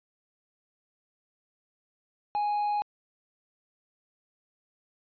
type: tone with hard clipping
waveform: triangle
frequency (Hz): 830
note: G#5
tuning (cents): -1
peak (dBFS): -26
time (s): 2.35-2.82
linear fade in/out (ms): 0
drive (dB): 5
effects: resampled to 11025 Hz